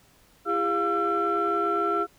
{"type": "tone cluster", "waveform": "sine", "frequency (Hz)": [336.9, 404.2, 699, 1345], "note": ["E4", "G#4", "F5", "E6"], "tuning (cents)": [38, -47, 1, 34], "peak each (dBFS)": [-29, -27, -30, -24], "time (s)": [0.45, 2.07], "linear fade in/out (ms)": 50, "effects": ["tanh soft clip ceiling -16 dBFS", "pink hiss -59 dBFS RMS until 2.18 s"]}